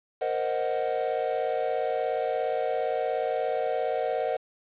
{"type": "chord", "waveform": "triangle", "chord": "C half-diminished seventh", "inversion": "third", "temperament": "equal", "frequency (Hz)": [466.2, 523.3, 622.3, 740], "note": ["Bb4", "C5", "Eb5", "Gb5"], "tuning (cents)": [0, 0, 0, 0], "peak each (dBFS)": -29, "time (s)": [0.21, 4.37], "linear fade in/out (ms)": 10, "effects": ["resampled to 8000 Hz", "8-bit"]}